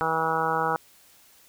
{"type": "harmonic tone", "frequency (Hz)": 161.5, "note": "E3", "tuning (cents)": -35, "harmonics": [1, 2, 3, 4, 5, 6, 7, 8, 9], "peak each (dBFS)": [-36, -38, -30, -37, -28, -30, -33, -29, -32], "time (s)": [0.01, 0.76], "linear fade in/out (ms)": 0, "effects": ["white hiss -56 dBFS RMS until 1.48 s"]}